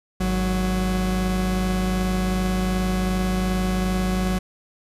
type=tone pair together; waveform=40% pulse; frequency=51.91 / 185 Hz; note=G#1 / F#3; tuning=0 / 0 cents; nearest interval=octave + minor seventh; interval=2200 cents; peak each=-24 / -21 dBFS; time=0.2-4.39 s; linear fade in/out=10 ms; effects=resampled to 32000 Hz